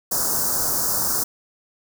white band-stop noise, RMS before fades -22 dBFS, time 0.11-1.24 s, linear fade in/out 10 ms, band 1500 to 4900 Hz, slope 48 dB/octave, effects none

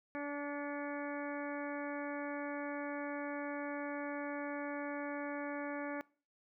harmonic tone with a mistuned harmonic, 288.6 Hz, D4, 30 cents flat, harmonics 1 / 2 / 3 / 4 / 5 / 6 / 7 / 8, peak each -41 / -43 / -48 / -50 / -50 / -48 / -57 / -51 dBFS, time 0.15-6.01 s, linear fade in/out 0 ms, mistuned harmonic 8, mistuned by -59 cents, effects noise-tail reverb RT60 0.4 s tail -22 dB re dry

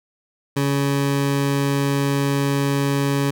20% pulse tone, 140 Hz, C#3, 18 cents sharp, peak -13 dBFS, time 0.56-3.31 s, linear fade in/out 10 ms, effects none

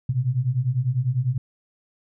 sine beating tone pair, 120 / 130 Hz, B2 / C3, -49 / -11 cents, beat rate 10 Hz, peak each -24 / -22 dBFS, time 0.09-1.38 s, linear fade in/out 5 ms, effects none

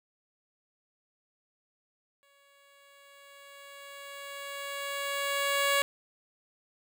10% pulse tone with exponential growth, 561 Hz, C#5, 21 cents sharp, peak -15 dBFS, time 2.23-5.82 s, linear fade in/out 0 ms, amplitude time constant 780 ms, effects none

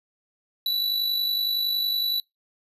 square tone with amplitude modulation, 3951 Hz, B7, in tune, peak -21 dBFS, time 0.66-2.2 s, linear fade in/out 2 ms, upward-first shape sine, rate 50.8 Hz, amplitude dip 45%, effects noise-tail reverb RT60 0.2 s tail -26 dB re dry + resampled to 32000 Hz

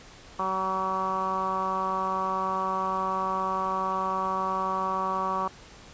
10% pulse tone with low-pass filter, 189.2 Hz, F#3, 39 cents sharp, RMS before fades -28 dBFS, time 0.39-5.48 s, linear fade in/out 5 ms, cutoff 1100 Hz, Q 7.1, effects pink hiss -49 dBFS RMS until 5.93 s + resampled to 16000 Hz

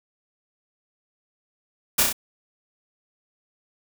white noise with echo, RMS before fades -18 dBFS, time 1.98-2.03 s, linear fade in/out 10 ms, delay 33 ms, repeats 3, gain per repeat -3 dB, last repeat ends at 2.129 s, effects none

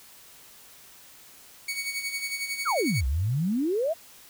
sawtooth tone with tremolo, 2234 Hz, C#7, 13 cents sharp, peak -24 dBFS, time 1.68-3.01 s, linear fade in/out 5 ms, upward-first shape sine, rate 11 Hz, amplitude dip 60%
sine exponential two-way sweep, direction down then up, 1550 to 61.3 to 693 Hz, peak -23 dBFS, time 2.65-3.94 s, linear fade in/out 20 ms, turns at 3.06 s
effects white hiss -51 dBFS RMS until 4.29 s

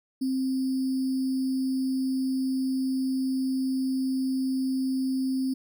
sine tone with sample-and-hold, 262.5 Hz, C4, 6 cents sharp, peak -24 dBFS, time 0.21-5.54 s, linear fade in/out 10 ms, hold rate 4900 Hz, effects none

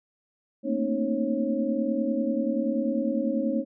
sine tone cluster, 224.8 / 235 / 266 / 305.6 / 546 Hz, A3 / A#3 / C4 / D#4 / C#5, +37 / +14 / +29 / -31 / -26 cents, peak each -30 dBFS, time 0.63-3.65 s, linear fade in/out 50 ms, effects none

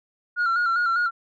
sine tone with vibrato, 1396.9 Hz, F6, in tune, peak -17 dBFS, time 0.36-1.11 s, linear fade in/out 50 ms, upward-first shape square, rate 5 Hz, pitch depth 50 cents each way, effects tanh soft clip ceiling -18 dBFS

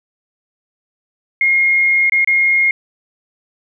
sine tone with dropouts, 2142 Hz, C7, 40 cents sharp, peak -10 dBFS, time 1.41-2.71 s, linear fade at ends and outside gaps 2 ms, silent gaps 2.097-2.121 / 2.246-2.274 s, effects none

